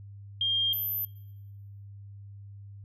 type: tone pair in turn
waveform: sine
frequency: 3209 / 12116 Hz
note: G7 / F#9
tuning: +40 / +40 cents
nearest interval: octave + major seventh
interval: 2300 cents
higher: second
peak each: -24 / -28 dBFS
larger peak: first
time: 0.41-0.73 / 0.73-1.05 s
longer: neither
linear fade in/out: 2 ms
effects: noise-tail reverb RT60 1.0 s tail -21 dB re dry + added 100 Hz sine -43 dBFS peak until 2.84 s